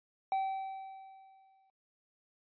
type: tone with exponential decay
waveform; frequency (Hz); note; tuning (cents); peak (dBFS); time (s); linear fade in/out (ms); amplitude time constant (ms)
triangle; 771; G5; -29; -26; 0.32-1.7; 1; 300
effects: noise-tail reverb RT60 0.1 s tail -20 dB re dry + resampled to 11025 Hz